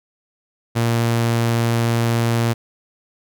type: tone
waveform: sawtooth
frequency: 116.54 Hz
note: A#2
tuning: in tune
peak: -12 dBFS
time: 0.75-2.54 s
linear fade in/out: 20 ms
effects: none